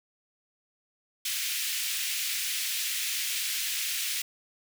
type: high-pass noise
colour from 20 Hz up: pink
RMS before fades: -31 dBFS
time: 1.25-4.22 s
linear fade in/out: 5 ms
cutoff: 2200 Hz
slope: 24 dB/octave
effects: none